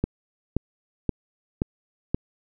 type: click train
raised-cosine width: 3 ms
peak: -9 dBFS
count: 5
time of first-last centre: 0.04-2.145 s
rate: 1.9 Hz
effects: none